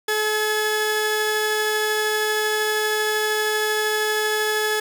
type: tone pair together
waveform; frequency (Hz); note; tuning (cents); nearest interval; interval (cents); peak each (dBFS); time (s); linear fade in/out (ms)
sawtooth; 428.6 / 1701.6; A4 / G#6; -45 / +42; 2 octaves; 2387; -18 / -20; 0.08-4.8; 5
effects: none